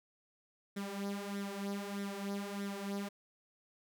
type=tone with flanger; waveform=sawtooth; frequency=200 Hz; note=G3; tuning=35 cents sharp; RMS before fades=-40 dBFS; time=0.76-3.09 s; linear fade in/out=10 ms; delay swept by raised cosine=0.53 to 4.83 ms; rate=1.6 Hz; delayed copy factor=+0.65; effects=none